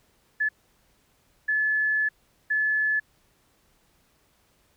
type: tone bursts at uneven times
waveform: sine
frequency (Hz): 1724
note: A6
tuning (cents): -36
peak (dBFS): -21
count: 3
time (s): 0.4-0.49 / 1.48-2.09 / 2.5-3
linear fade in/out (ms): 10
effects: pink hiss -65 dBFS RMS until 4.76 s